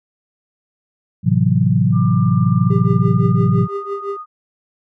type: chord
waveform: sine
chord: F# half-diminished seventh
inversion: first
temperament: equal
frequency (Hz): 110 / 130.81 / 164.81 / 185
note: A2 / C3 / E3 / F#3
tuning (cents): 0 / 0 / 0 / 0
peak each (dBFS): -17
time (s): 1.23-3.68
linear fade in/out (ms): 50
type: tone with pitch glide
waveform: sine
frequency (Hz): 1190 to 1235.5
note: D6 to D#6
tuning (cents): +22 to -13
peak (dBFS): -27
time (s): 1.92-4.26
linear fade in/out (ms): 50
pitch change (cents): +65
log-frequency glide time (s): 2.72-3.85
type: tone with tremolo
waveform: triangle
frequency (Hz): 399.3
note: G4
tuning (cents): +32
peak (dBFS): -17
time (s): 2.7-4.17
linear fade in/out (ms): 5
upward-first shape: triangle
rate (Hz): 5.9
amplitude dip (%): 100
effects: none